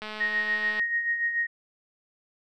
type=click train; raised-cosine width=0.3 ms; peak=-21 dBFS; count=167; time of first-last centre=0.02-0.796 s; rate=214 Hz
type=tone with tremolo; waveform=sine; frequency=1870 Hz; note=A#6; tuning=5 cents sharp; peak=-22 dBFS; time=0.2-1.47 s; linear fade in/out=10 ms; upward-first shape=sine; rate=6.9 Hz; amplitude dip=55%
effects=none